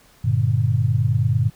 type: chord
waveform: sine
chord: G minor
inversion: none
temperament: just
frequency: 98 / 117.6 / 147 Hz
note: G2 / Bb2 / D3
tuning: 0 / +16 / +2 cents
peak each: -21 / -18 / -23 dBFS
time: 0.24-1.5 s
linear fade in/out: 10 ms
effects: pink hiss -53 dBFS RMS until 1.55 s

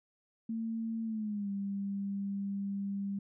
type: tone with pitch glide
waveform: sine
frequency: 225.6 to 198.68 Hz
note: A3 to G3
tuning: +44 to +24 cents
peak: -33 dBFS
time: 0.49-3.19 s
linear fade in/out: 5 ms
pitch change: -220 cents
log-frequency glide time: 1.04-1.5 s
effects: none

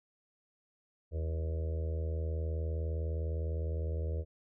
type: harmonic tone with a mistuned harmonic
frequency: 79.7 Hz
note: D#2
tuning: 42 cents sharp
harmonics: 1 / 2 / 4 / 5 / 6 / 7 / 8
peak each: -32 / -47 / -51 / -48 / -45 / -49 / -54 dBFS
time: 1.11-4.25 s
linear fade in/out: 50 ms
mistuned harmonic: 2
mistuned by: +56 cents
effects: none

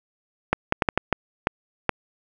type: clicks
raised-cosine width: 0.5 ms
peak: -3 dBFS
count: 8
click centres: 0.53 / 0.724 / 0.822 / 0.888 / 0.976 / 1.127 / 1.471 / 1.893 s
effects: none

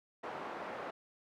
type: band-pass noise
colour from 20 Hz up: pink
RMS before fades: -43 dBFS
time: 0.23-0.91 s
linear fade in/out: 10 ms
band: 440 to 1300 Hz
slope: 12 dB/octave
effects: none

